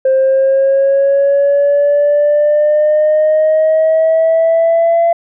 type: exponential sweep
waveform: sine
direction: up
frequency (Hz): 526 to 679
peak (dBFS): -6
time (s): 0.05-5.13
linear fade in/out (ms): 5
effects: tanh soft clip ceiling -5 dBFS